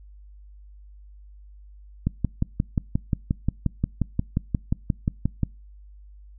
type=click train; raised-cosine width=5 ms; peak=-9 dBFS; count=20; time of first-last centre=2.07-5.433 s; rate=5.65 Hz; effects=noise-tail reverb RT60 0.3 s tail -26 dB re dry + added 50 Hz sine -44 dBFS peak until 6.38 s